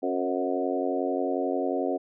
harmonic tone with a mistuned harmonic, 91.2 Hz, F#2, 24 cents flat, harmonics 3 / 4 / 5 / 6 / 7 / 8, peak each -30 / -31 / -32 / -33 / -33 / -34 dBFS, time 0.02-1.98 s, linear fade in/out 20 ms, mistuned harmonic 6, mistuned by -19 cents, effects none

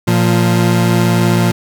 30% pulse tone pair together, 115.35 / 174.61 Hz, A#2 / F3, -18 / 0 cents, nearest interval perfect fifth, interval 718 cents, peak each -10 dBFS, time 0.07-1.52 s, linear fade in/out 10 ms, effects none

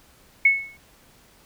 sine tone with exponential decay, 2200 Hz, C#7, 14 cents flat, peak -10 dBFS, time 0.45-0.77 s, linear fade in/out 5 ms, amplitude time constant 68 ms, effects pink hiss -55 dBFS RMS until 1.45 s

